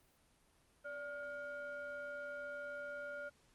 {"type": "ring-modulated tone", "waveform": "triangle", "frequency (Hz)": 419.5, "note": "G#4", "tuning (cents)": 17, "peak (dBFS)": -38, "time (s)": [0.84, 3.3], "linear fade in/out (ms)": 20, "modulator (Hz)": 1000, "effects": ["pink hiss -71 dBFS RMS until 3.54 s", "Opus 32 kbps"]}